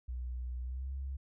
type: tone with pitch glide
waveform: sine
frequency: 61.74 to 67.33 Hz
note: B1 to C#2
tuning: 0 to -50 cents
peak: -36 dBFS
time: 0.08-1.17 s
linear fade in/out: 10 ms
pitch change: +150 cents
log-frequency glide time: 0.62-0.92 s
effects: none